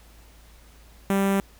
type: tone with notch filter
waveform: sawtooth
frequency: 196.3 Hz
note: G3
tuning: 3 cents sharp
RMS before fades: -22 dBFS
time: 1.1-1.4 s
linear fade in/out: 0 ms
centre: 4600 Hz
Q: 0.88
effects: added 55 Hz sine -49 dBFS peak until 1.59 s + pink hiss -55 dBFS RMS until 1.59 s